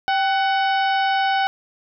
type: harmonic tone with a mistuned harmonic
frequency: 746 Hz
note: F#5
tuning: 14 cents sharp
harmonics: 1 / 2 / 3 / 4 / 5 / 6 / 7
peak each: -18 / -24 / -31 / -29 / -35 / -39 / -39 dBFS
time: 0.08-1.47 s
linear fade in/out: 0 ms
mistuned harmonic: 1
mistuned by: +76 cents
effects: none